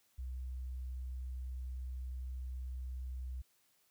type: tone with vibrato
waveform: sine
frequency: 63.5 Hz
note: B1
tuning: 49 cents sharp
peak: -39 dBFS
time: 0.18-3.42 s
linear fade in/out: 10 ms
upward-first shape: triangle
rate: 20 Hz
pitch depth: 12 cents each way
effects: white hiss -73 dBFS RMS until 3.9 s